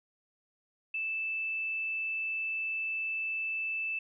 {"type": "tone", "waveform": "sine", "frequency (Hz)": 2637, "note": "E7", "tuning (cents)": 0, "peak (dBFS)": -31, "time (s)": [0.94, 3.99], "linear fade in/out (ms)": 5, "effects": []}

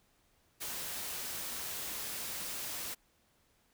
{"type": "noise", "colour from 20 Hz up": "white", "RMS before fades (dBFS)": -40, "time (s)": [0.6, 2.95], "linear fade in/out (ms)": 20, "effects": ["pink hiss -71 dBFS RMS until 3.73 s"]}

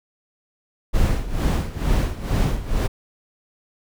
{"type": "noise with tremolo", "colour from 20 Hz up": "brown", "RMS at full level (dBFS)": -17, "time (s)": [0.93, 2.88], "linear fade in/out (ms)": 20, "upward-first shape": "sine", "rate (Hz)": 2.2, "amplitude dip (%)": 80, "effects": []}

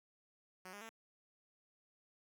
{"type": "tone with pitch steps", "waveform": "5% pulse", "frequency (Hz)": [185, 204.1, 225.1], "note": ["F#3", "G#3", "A3"], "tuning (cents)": [0, -30, 40], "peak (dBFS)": -38, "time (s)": [0.65, 0.893], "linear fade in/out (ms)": 2, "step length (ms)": 81, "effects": []}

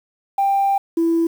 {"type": "tone pair in turn", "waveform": "sine", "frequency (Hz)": [790, 332.2], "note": ["G5", "E4"], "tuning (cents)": [13, 13], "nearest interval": "octave + minor third", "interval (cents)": 1500, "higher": "first", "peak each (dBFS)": -13, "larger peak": "neither", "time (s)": [[0.38, 0.78], [0.97, 1.27]], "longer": "first", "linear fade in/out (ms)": 5, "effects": ["tanh soft clip ceiling -11 dBFS", "7-bit"]}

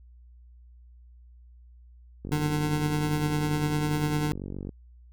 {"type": "click train", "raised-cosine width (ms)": 3, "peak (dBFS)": -23, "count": 117, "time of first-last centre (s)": [2.25, 4.692], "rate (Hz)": 47.5}
{"type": "tone with tremolo", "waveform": "25% pulse", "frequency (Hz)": 150.1, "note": "D3", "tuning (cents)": 38, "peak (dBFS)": -20, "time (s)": [2.32, 4.32], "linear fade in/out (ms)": 0, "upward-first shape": "sine", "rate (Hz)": 10, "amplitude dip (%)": 35}
{"effects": ["added 60 Hz sine -49 dBFS peak until 5.12 s"]}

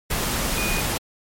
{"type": "tone in noise", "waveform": "sine", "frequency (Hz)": 2464, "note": "D#7", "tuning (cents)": -17, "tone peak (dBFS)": -27, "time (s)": [0.57, 0.81], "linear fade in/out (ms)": 10, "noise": "pink", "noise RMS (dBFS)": -24, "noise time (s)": [0.1, 0.98], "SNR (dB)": -6, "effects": ["MP3 64 kbps"]}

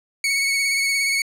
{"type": "tone with vibrato", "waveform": "sawtooth", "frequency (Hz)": 2217, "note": "C#7", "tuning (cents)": 0, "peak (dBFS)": -15, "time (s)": [0.24, 1.22], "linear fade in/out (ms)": 2, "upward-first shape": "sine", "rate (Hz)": 17, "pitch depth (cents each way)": 24, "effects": ["low-pass 12000 Hz 12 dB/octave"]}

